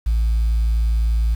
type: tone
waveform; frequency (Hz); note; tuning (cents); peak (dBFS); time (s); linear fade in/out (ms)
sine; 55.8; A1; +25; -13; 0.06-1.35; 10
effects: tanh soft clip ceiling -13 dBFS + 7-bit